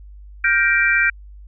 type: chord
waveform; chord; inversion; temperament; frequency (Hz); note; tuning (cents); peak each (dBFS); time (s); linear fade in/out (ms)
sine; G minor seventh; third; just; 1411.2 / 1568 / 1881.6 / 2352; F6 / G6 / Bb6 / D7; +18 / 0 / +16 / +2; -22 / -17 / -21 / -18; 0.44-1.1; 5
effects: added 50 Hz sine -37 dBFS peak until 1.47 s